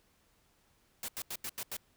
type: noise bursts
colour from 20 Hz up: white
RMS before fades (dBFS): -39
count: 6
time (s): 1.03-1.768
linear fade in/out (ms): 2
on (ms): 53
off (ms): 84
effects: pink hiss -70 dBFS RMS until 1.96 s